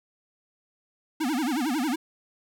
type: tone with vibrato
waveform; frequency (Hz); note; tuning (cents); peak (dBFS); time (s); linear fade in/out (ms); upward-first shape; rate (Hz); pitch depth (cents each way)
square; 277.2; C#4; 0; -25; 1.2-1.96; 10; sine; 11; 270
effects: none